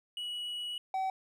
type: tone pair in turn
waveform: triangle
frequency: 2927 / 762.4 Hz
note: F#7 / G5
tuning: -19 / -48 cents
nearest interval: octave + major seventh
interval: 2329 cents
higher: first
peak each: -34 / -28 dBFS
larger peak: second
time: 0.17-0.78 / 0.94-1.1 s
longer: first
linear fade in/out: 2 ms
effects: none